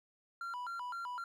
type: tone with vibrato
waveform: triangle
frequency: 1165 Hz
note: D6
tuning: 14 cents flat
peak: -37 dBFS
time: 0.41-1.24 s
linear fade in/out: 2 ms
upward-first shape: square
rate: 3.9 Hz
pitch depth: 290 cents each way
effects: none